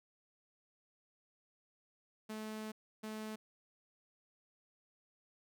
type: tone bursts at uneven times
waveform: sawtooth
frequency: 216.6 Hz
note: A3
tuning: 27 cents flat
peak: -38 dBFS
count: 2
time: 2.29-2.72 / 3.03-3.36 s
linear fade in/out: 10 ms
effects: none